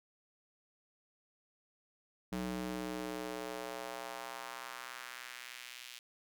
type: tone with high-pass filter sweep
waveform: square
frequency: 61.74 Hz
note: B1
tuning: in tune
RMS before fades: -43 dBFS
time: 2.32-5.99 s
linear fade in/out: 5 ms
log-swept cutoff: 180 to 3000 Hz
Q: 1.4
effects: none